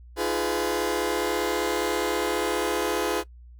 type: chord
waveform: sawtooth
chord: F half-diminished seventh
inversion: third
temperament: just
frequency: 314.3 / 349.2 / 419.1 / 502.9 Hz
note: Eb4 / F4 / Ab4 / Cb5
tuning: +18 / 0 / +16 / +31 cents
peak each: -29 / -25 / -24 / -26 dBFS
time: 0.16-3.24 s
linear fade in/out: 50 ms
effects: noise-tail reverb RT60 0.1 s tail -20 dB re dry + added 60 Hz sine -44 dBFS peak until 3.59 s